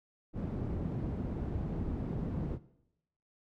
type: low-pass noise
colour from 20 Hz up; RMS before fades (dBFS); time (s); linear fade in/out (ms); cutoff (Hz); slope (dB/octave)
white; -36; 0.33-2.59; 50; 210; 12
effects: noise-tail reverb RT60 0.8 s tail -17 dB re dry